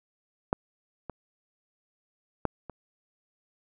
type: clicks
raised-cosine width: 1 ms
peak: -10 / -22 / -11 / -25 dBFS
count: 4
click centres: 0.529 / 1.097 / 2.453 / 2.697 s
effects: none